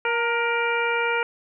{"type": "harmonic tone with a mistuned harmonic", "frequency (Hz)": 471.1, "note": "A#4", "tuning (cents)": 18, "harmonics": [1, 2, 3, 4, 5, 6], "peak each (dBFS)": [-26, -27, -26, -33, -27, -36], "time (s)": [0.05, 1.23], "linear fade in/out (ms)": 2, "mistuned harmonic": 2, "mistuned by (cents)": -38, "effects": []}